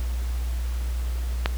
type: click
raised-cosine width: 0.3 ms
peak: -6 dBFS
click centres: 1.459 s
effects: added 60 Hz sine -24 dBFS peak until 1.57 s + pink hiss -43 dBFS RMS until 1.57 s